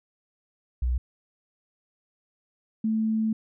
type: tone pair in turn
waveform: sine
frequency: 61.74 / 220 Hz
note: B1 / A3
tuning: 0 / 0 cents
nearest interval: octave + minor seventh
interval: 2200 cents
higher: second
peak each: -22 dBFS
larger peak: neither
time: 0.82-0.98 / 2.84-3.33 s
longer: second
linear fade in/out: 5 ms
effects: none